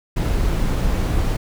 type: noise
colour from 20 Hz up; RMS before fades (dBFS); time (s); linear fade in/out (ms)
brown; -19; 0.16-1.37; 10
effects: none